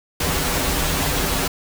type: noise with comb filter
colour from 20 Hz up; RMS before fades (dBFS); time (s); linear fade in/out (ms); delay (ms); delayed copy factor
pink; -21; 0.2-1.48; 5; 9.2; -0.8
effects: none